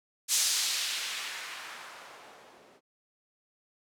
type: noise with low-pass filter sweep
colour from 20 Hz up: violet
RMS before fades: -34 dBFS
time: 0.28-2.81 s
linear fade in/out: 50 ms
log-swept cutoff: 6800 to 410 Hz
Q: 1
effects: none